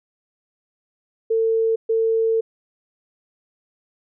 sine tone bursts at uneven times, 450 Hz, A4, 39 cents sharp, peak -16 dBFS, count 2, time 1.3-1.76 / 1.89-2.41 s, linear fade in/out 10 ms, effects none

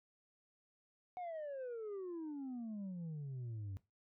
sine exponential sweep, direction down, 740 to 93.4 Hz, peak -39 dBFS, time 1.17-3.77 s, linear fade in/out 0 ms, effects noise-tail reverb RT60 0.2 s tail -19 dB re dry + tanh soft clip ceiling -41 dBFS

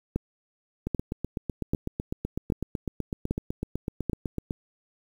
two click trains, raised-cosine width 3 ms, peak -13 / -16 dBFS, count 6 / 30, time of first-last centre 0.16-4.097 / 0.87-4.509 s, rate 1.27 / 7.97 Hz, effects 8-bit

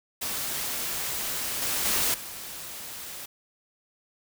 white noise with level steps, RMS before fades -31 / -28 / -25 / -39 dBFS, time 0.21-3.26 s, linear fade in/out 10 ms, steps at 1.62 / 1.85 / 2.14 s, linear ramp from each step 2 ms, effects none

